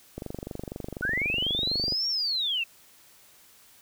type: click train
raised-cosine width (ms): 2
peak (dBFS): -21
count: 43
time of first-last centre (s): 0.18-1.923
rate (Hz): 24.1
type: linear two-way sweep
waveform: sine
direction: up then down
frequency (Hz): 1429 to 5588 to 2599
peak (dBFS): -25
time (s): 1.02-2.64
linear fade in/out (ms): 10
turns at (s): 2.08
effects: white hiss -56 dBFS RMS until 3.81 s